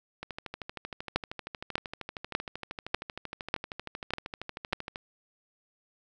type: two click trains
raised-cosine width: 0.3 ms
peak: -9 / -21 dBFS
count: 7 / 62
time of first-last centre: 1.16-4.731 / 0.23-4.959 s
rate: 1.68 / 12.9 Hz
effects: none